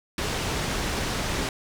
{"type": "low-pass noise", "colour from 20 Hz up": "pink", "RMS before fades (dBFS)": -28, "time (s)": [0.18, 1.49], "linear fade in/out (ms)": 2, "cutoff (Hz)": 7200, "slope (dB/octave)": 12, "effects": []}